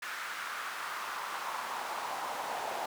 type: noise with high-pass filter sweep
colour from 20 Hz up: brown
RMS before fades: -38 dBFS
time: 0.02-2.86 s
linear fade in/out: 5 ms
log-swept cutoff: 1500 to 740 Hz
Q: 2.5
effects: none